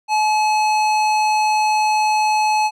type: tone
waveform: square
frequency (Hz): 856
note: A5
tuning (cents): -48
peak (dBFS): -15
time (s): 0.08-2.71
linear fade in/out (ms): 50
effects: low-pass 7000 Hz 12 dB/octave